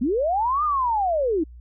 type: linear two-way sweep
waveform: sine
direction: up then down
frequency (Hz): 217.1 to 1240 to 293.8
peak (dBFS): -19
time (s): 0.01-1.44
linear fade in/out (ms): 10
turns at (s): 0.64
effects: added 60 Hz sine -40 dBFS peak until 1.6 s